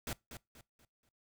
pink noise with echo, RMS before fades -39 dBFS, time 0.07-0.13 s, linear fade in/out 2 ms, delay 240 ms, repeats 4, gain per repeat -9 dB, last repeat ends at 1.09 s, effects noise-tail reverb RT60 0.2 s tail -22 dB re dry

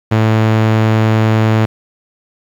sawtooth tone, 110 Hz, A2, in tune, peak -5 dBFS, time 0.11-1.66 s, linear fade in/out 10 ms, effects low-pass 3000 Hz 12 dB/octave + 7-bit

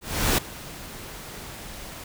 pink noise with ADSR envelope, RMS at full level -20 dBFS, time 0.01-2.04 s, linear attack 370 ms, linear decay 6 ms, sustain -19 dB, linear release 4 ms, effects none

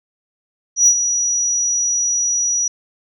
sine tone with ADSR envelope, 5830 Hz, F#8, 26 cents flat, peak -5 dBFS, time 0.76-2.68 s, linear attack 110 ms, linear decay 68 ms, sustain -10 dB, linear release 6 ms, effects tanh soft clip ceiling -4 dBFS

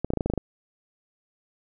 clicks, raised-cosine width 2 ms, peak -12 dBFS, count 9, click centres 0.046 / 0.104 / 0.136 / 0.173 / 0.208 / 0.26 / 0.3 / 0.337 / 0.377 s, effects none

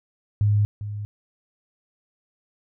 sine tone with echo, 103.83 Hz, G#2, in tune, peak -16 dBFS, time 0.41-0.65 s, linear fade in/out 0 ms, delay 400 ms, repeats 1, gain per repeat -12 dB, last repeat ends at 1.05 s, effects none

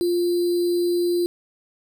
sine tone with sample-and-hold, 349.2 Hz, F4, in tune, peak -18 dBFS, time 0.01-1.26 s, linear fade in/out 0 ms, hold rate 4410 Hz, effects none

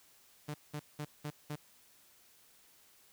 sawtooth tone bursts, 148.9 Hz, D3, 24 cents sharp, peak -34 dBFS, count 5, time 0.48-1.56 s, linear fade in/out 10 ms, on 64 ms, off 190 ms, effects white hiss -64 dBFS RMS until 3.12 s

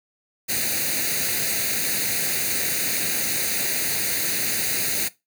white noise with comb filter, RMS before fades -24 dBFS, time 0.48-5.09 s, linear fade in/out 20 ms, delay 0.46 ms, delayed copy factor +0.75, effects noise-tail reverb RT60 0.2 s tail -18 dB re dry + high-pass 100 Hz 12 dB/octave

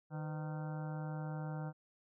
harmonic tone with a mistuned harmonic, 153.8 Hz, D#3, 20 cents flat, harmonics 1 / 2 / 3 / 4 / 5 / 6 / 7 / 8 / 9 / 10, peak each -39 / -51 / -51 / -54 / -51 / -55 / -62 / -62 / -56 / -61 dBFS, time 0.1-1.73 s, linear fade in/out 50 ms, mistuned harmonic 3, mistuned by +150 cents, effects none

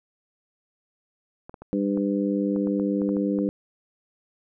clicks, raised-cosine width 1 ms, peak -26 dBFS, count 11, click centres 1.495 / 1.542 / 1.62 / 1.974 / 2.562 / 2.672 / 2.798 / 3.018 / 3.091 / 3.168 / 3.388 s
harmonic tone, 100 Hz, G2, 35 cents sharp, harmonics 2 / 3 / 4 / 5, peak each -25 / -25 / -32 / -30 dBFS, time 1.73-3.49 s, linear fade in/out 0 ms
effects none

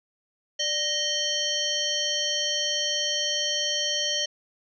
harmonic tone with a mistuned harmonic, 622.3 Hz, D#5, in tune, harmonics 1 / 3 / 5 / 7 / 9 / 10, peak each -34 / -35 / -27 / -32 / -31 / -35 dBFS, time 0.59-4.26 s, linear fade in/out 10 ms, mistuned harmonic 1, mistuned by -89 cents, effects none

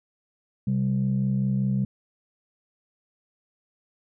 sine tone pair together, 130.81 / 196 Hz, C3 / G3, 0 / 0 cents, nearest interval perfect fifth, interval 700 cents, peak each -23 dBFS, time 0.67-1.85 s, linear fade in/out 5 ms, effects tanh soft clip ceiling -16 dBFS

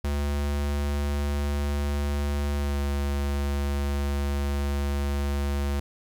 square tone with pitch glide, 72 to 70.8 Hz, D2 to C#2, -34 to +37 cents, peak -25 dBFS, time 0.04-5.8 s, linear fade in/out 5 ms, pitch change -29 cents, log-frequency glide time 2.56-2.77 s, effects 10-bit

